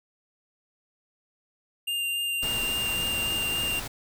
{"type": "tone with vibrato", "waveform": "square", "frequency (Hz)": 2796, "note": "F7", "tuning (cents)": 1, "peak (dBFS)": -27, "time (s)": [1.87, 3.8], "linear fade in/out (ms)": 10, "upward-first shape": "sine", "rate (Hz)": 3.6, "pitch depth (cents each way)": 9}
{"type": "noise", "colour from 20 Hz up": "pink", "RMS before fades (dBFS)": -35, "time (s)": [2.42, 3.88], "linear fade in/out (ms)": 10}
{"effects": []}